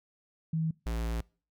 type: tone pair in turn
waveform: sine / square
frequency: 160.7 / 56.82 Hz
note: E3 / A#1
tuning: -44 / -44 cents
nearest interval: octave + tritone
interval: 1800 cents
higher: first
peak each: -27 / -31 dBFS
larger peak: first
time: 0.53-0.71 / 0.86-1.21 s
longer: second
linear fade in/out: 5 ms
effects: noise-tail reverb RT60 0.4 s tail -25 dB re dry